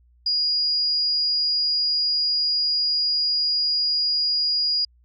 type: tone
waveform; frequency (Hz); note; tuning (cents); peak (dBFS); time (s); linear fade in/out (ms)
sine; 4874; D#8; -37; -19; 0.26-4.85; 5
effects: added 60 Hz sine -54 dBFS peak until 5.04 s